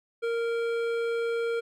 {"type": "tone with hard clipping", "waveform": "sine", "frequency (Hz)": 464.2, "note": "A#4", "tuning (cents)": -7, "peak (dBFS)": -28, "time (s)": [0.22, 1.61], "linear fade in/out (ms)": 20, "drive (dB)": 12, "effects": []}